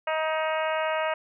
harmonic tone, 315.1 Hz, D#4, 22 cents sharp, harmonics 2 / 3 / 4 / 5 / 6 / 7 / 8 / 9, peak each -27 / -31 / -33 / -35 / -37 / -38 / -39 / -40 dBFS, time 0.07-1.14 s, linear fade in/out 5 ms, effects none

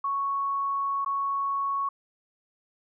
sine tone with dropouts, 1108.7 Hz, C#6, in tune, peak -25 dBFS, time 0.04-1.89 s, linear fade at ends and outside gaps 5 ms, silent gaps 1.048-1.06 s, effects none

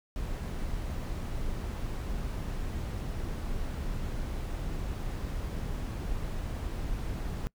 brown noise, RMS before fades -34 dBFS, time 0.16-7.47 s, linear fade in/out 0 ms, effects noise-tail reverb RT60 0.1 s tail -25 dB re dry

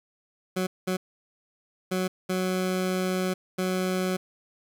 20% pulse tone bursts at uneven times, 185 Hz, F#3, in tune, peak -20 dBFS, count 5, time 0.56-0.67 / 0.87-0.97 / 1.91-2.08 / 2.29-3.34 / 3.58-4.17 s, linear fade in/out 10 ms, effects none

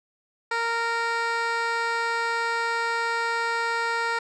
15% pulse tone with band-pass filter, 463.1 Hz, A#4, 11 cents flat, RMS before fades -26 dBFS, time 0.51-4.19 s, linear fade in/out 5 ms, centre 1700 Hz, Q 0.61, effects resampled to 22050 Hz

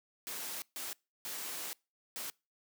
white noise bursts at uneven times, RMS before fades -41 dBFS, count 4, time 0.27-0.62 / 0.76-0.93 / 1.25-1.73 / 2.16-2.3 s, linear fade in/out 0 ms, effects noise-tail reverb RT60 0.3 s tail -26 dB re dry + high-pass 200 Hz 12 dB/octave

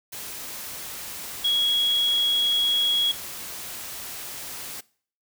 sine tone in noise, 3322 Hz, G#7, in tune, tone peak -19 dBFS, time 1.44-3.12 s, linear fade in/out 10 ms, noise white, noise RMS -36 dBFS, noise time 0.12-4.81 s, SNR +14 dB, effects noise-tail reverb RT60 0.5 s tail -22 dB re dry

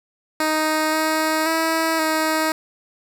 10% pulse tone with pitch steps, 311.5 / 314.4 / 324.1 / 315.1 Hz, D#4 / D#4 / E4 / D#4, +2 / +18 / -29 / +22 cents, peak -10 dBFS, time 0.4-2.52 s, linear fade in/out 2 ms, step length 530 ms, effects none

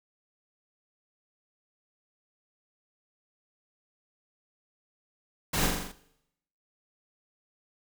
pink noise with echo, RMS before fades -28 dBFS, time 5.53-5.67 s, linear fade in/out 10 ms, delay 42 ms, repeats 6, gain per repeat -3 dB, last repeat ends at 5.922 s, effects noise-tail reverb RT60 0.8 s tail -17 dB re dry

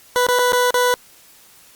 20% pulse tone with dropouts, 493.9 Hz, B4, in tune, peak -9 dBFS, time 0.16-0.94 s, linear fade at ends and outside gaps 0 ms, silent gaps 0.267-0.286 / 0.388-0.392 / 0.521-0.531 / 0.706-0.742 s, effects white hiss -48 dBFS RMS until 1.75 s + Opus 48 kbps

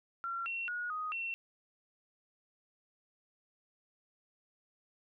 sine tone with pitch steps, 1368 / 2723 / 1449 / 1248 / 2711 Hz, F6 / F7 / F#6 / D#6 / E7, -36 / -44 / -37 / +5 / +48 cents, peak -35 dBFS, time 0.24-1.34 s, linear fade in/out 0 ms, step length 220 ms, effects none

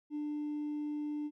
triangle tone with hard clipping, 297.3 Hz, D4, 21 cents sharp, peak -34 dBFS, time 0.1-1.31 s, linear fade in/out 50 ms, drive 2 dB, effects none

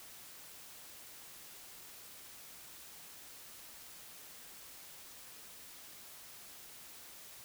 silence, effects white hiss -53 dBFS RMS until 7.44 s

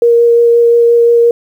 sine tone with vibrato, 470 Hz, A#4, 14 cents sharp, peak -4 dBFS, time 0.02-1.31 s, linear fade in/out 2 ms, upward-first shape sine, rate 5.7 Hz, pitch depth 8 cents each way, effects 7-bit

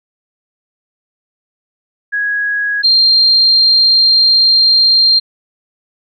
sine tone pair in turn, 1661.2 / 4186 Hz, G#6 / C8, 0 / 0 cents, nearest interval octave + major third, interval 1600 cents, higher second, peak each -13 / -6 dBFS, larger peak second, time 2.12-2.83 / 2.83-5.2 s, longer second, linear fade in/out 20 ms, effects none

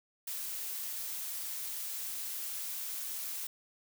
blue noise, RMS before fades -39 dBFS, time 0.27-3.47 s, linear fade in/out 5 ms, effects none

